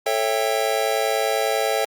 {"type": "chord", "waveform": "square", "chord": "A dominant seventh", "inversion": "none", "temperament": "just", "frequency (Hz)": [440, 550, 660, 792], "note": ["A4", "C#5", "E5", "G5"], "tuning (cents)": [0, -14, 2, 18], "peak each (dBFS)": -26, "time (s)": [0.06, 1.85], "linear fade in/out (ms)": 5, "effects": ["Opus 48 kbps"]}